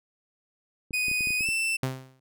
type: clicks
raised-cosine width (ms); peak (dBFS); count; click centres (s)
3; -27; 8; 0.908 / 1.083 / 1.114 / 1.208 / 1.272 / 1.306 / 1.408 / 1.488
type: tone with pitch glide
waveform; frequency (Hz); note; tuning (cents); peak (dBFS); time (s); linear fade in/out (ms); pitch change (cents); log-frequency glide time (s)
40% pulse; 2489 to 2668; D#7 to E7; 0 to +20; -24; 0.93-1.77; 10; +120; 1.39-1.47
type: tone with exponential decay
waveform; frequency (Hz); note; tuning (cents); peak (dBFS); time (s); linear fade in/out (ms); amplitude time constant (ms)
sawtooth; 130.81; C3; 0; -20; 1.83-2.2; 2; 79
effects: none